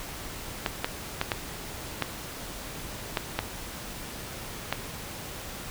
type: clicks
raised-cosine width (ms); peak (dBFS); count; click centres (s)
0.3; -9; 8; 0.662 / 0.845 / 1.214 / 1.318 / 2.023 / 3.172 / 3.39 / 4.726
effects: pink hiss -39 dBFS RMS until 5.7 s